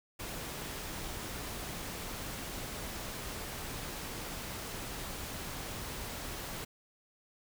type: noise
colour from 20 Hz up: pink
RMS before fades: -41 dBFS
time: 0.19-6.65 s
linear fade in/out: 10 ms
effects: none